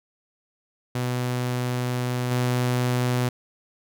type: tone with level steps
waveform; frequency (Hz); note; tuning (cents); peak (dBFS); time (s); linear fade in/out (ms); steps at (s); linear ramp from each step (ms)
sawtooth; 124.3; B2; +12; -20 / -17; 0.95-3.29; 5; 2.31; 5
effects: none